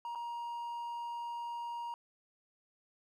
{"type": "tone with dropouts", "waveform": "triangle", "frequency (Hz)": 944, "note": "A#5", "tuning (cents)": 22, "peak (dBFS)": -36, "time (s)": [0.05, 1.94], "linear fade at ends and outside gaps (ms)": 1, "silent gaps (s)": [0.15, 0.156], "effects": []}